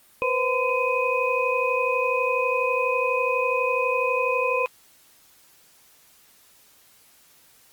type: tone cluster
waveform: sine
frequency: 488.9 / 521 / 1018 / 2506 Hz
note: B4 / C5 / C6 / D#7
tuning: -18 / -7 / -48 / +12 cents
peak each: -26 dBFS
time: 0.22-4.66 s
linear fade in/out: 0 ms
effects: white hiss -56 dBFS RMS until 7.72 s + Opus 32 kbps